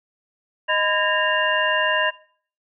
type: tone cluster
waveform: sine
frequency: 621 / 1005 / 1636 / 1832 / 2797 Hz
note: D#5 / B5 / G#6 / A#6 / F7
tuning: -3 / +30 / -26 / -31 / +2 cents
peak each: -24 dBFS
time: 0.68-2.11 s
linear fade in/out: 20 ms
effects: noise-tail reverb RT60 0.5 s tail -20 dB re dry